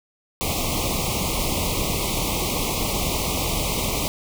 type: band-stop noise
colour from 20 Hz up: pink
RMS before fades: -24 dBFS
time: 0.41-4.08 s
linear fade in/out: 0 ms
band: 1200 to 2100 Hz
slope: 96 dB/octave
effects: none